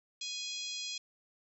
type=harmonic tone; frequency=830.6 Hz; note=G#5; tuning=in tune; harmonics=3 / 4 / 5 / 6 / 7 / 8 / 9; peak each=-46 / -42 / -43 / -45 / -48 / -48 / -50 dBFS; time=0.21-0.98 s; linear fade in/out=5 ms; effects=none